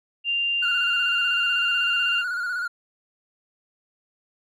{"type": "tone", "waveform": "sine", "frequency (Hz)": 2790, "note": "F7", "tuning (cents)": -2, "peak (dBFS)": -21, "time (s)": [0.24, 2.24], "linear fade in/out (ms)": 50}
{"type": "tone with vibrato", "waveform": "triangle", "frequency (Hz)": 1439, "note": "F#6", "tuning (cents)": -49, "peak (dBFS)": -23, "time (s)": [0.62, 2.68], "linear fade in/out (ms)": 10, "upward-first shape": "square", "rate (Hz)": 16, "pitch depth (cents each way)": 45}
{"effects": []}